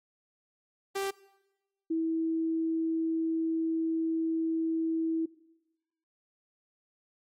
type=tone pair in turn; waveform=sawtooth / sine; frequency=392 / 325 Hz; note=G4 / E4; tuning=0 / -24 cents; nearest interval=minor third; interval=324 cents; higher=first; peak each=-26 dBFS; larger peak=neither; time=0.95-1.11 / 1.9-5.26 s; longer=second; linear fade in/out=10 ms; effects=noise-tail reverb RT60 1.0 s tail -20 dB re dry + MP3 64 kbps